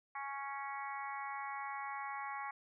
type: harmonic tone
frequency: 277.2 Hz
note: C#4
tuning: in tune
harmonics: 3 / 4 / 5 / 6 / 7 / 8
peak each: -44 / -44 / -52 / -53 / -49 / -50 dBFS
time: 0.15-2.51 s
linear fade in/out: 5 ms
effects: none